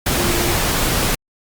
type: tone in noise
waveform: sine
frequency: 349 Hz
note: F4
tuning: 1 cent flat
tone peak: -23 dBFS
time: 0.17-0.52 s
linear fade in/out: 5 ms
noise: pink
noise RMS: -18 dBFS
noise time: 0.06-1.15 s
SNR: -8 dB
effects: Opus 48 kbps